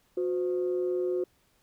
sine tone pair together, 363 / 513 Hz, F#4 / C5, -33 / -34 cents, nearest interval tritone, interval 599 cents, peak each -26 / -33 dBFS, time 0.17-1.24 s, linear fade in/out 5 ms, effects tanh soft clip ceiling -20 dBFS + pink hiss -68 dBFS RMS until 1.62 s

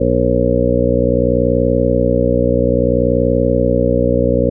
harmonic tone, 60.6 Hz, B1, 32 cents flat, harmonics 1 / 2 / 3 / 4 / 5 / 7 / 8 / 9, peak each -20 / -20 / -22 / -19 / -21 / -22 / -17 / -17 dBFS, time 0-4.5 s, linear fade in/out 10 ms, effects none

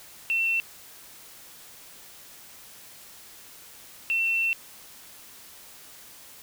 sine tone pair in turn, 2697 / 2697 Hz, E7 / E7, +39 / +39 cents, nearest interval unison, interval 0 cents, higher neither, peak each -22 dBFS, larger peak neither, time 0.3-0.6 / 4.1-4.53 s, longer second, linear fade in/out 0 ms, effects white hiss -48 dBFS RMS until 6.42 s

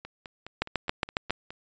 two click trains, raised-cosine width 0.3 ms, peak -9 / -24 dBFS, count 6 / 8, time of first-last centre 0.62-1.306 / 0.05-1.505 s, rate 7.29 / 4.81 Hz, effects resampled to 16000 Hz

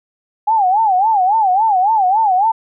sine tone with vibrato, 810 Hz, G#5, 43 cents flat, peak -10 dBFS, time 0.47-2.52 s, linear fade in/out 10 ms, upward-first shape sine, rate 3.6 Hz, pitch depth 190 cents each way, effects none

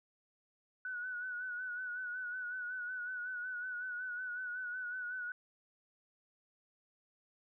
sine tone with vibrato, 1480 Hz, F#6, in tune, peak -38 dBFS, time 0.85-5.32 s, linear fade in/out 2 ms, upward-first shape sine, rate 5.4 Hz, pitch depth 46 cents each way, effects none

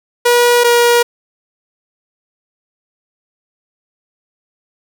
sawtooth tone pair in turn, 482.3 / 477 Hz, B4 / A#4, -41 / +40 cents, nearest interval unison, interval 19 cents, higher first, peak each -4 dBFS, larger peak neither, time 0.25-0.64 / 0.64-1.03 s, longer neither, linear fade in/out 10 ms, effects none

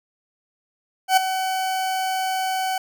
40% pulse tone with ADSR envelope, 755 Hz, F#5, 35 cents sharp, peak -10 dBFS, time 1.08-2.78 s, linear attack 91 ms, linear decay 7 ms, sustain -11 dB, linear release 3 ms, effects none

